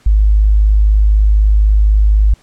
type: tone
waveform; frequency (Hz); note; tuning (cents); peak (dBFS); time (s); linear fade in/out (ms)
sine; 52; G#1; +3; -6; 0.06-2.34; 5
effects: pink hiss -50 dBFS RMS until 2.42 s + low-pass 9000 Hz 12 dB/octave